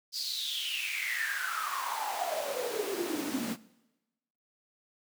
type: noise with high-pass filter sweep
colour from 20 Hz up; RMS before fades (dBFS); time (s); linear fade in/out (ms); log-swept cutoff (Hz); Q
pink; -34; 0.12-3.57; 50; 4900 to 210; 9.7
effects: noise-tail reverb RT60 1.0 s tail -20 dB re dry